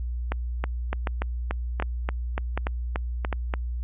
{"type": "two click trains", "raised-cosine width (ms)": 0.5, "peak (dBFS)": [-12, -12], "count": [5, 11], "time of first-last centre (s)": [[0.32, 3.328], [0.64, 3.539]], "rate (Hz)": [1.33, 3.45], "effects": ["added 60 Hz sine -27 dBFS peak until 3.83 s", "resampled to 8000 Hz"]}